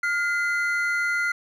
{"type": "tone pair together", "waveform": "triangle", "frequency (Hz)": [1415.7, 2043], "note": ["F6", "C7"], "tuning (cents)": [23, -42], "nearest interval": "tritone", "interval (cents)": 635, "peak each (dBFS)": [-22, -24], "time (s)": [0.03, 1.32], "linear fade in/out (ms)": 5, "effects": []}